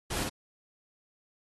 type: noise with echo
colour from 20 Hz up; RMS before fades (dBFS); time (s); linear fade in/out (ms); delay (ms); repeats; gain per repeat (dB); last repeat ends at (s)
pink; -34; 0.1-0.24; 10; 57; 1; -2; 0.297
effects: AAC 32 kbps